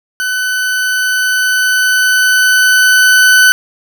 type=tone with level ramp; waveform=40% pulse; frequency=1505 Hz; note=F#6; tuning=29 cents sharp; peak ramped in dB=-13 to -3 dBFS; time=0.2-3.52 s; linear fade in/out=0 ms; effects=none